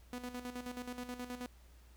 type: tone with tremolo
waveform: sawtooth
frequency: 247.2 Hz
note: B3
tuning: 2 cents sharp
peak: -36 dBFS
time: 0.13-1.46 s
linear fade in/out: 0 ms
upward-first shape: square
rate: 9.4 Hz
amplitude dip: 65%
effects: added 60 Hz sine -57 dBFS peak until 1.96 s + pink hiss -67 dBFS RMS until 1.96 s